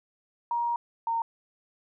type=tone pair in turn; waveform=sine; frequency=945 / 918.1 Hz; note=A#5 / A#5; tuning=+23 / -27 cents; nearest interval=unison; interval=50 cents; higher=first; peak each=-25 dBFS; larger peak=neither; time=0.51-0.76 / 1.07-1.22 s; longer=first; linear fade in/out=2 ms; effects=none